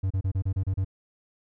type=tone bursts; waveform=triangle; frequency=95.2 Hz; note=F#2; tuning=50 cents sharp; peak=-21 dBFS; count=8; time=0.03-0.847 s; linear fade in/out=10 ms; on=75 ms; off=31 ms; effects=none